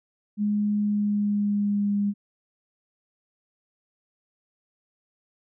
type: tone with pitch glide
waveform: sine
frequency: 207.7 to 203.1 Hz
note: G#3 to G#3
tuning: 0 to -38 cents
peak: -21 dBFS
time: 0.37-2.14 s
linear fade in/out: 50 ms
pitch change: -38 cents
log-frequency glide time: 0.79-1.96 s
effects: none